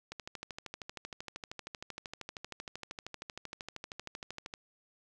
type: click train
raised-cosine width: 0.2 ms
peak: -24 dBFS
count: 58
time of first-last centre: 0.12-4.539 s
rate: 12.9 Hz
effects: none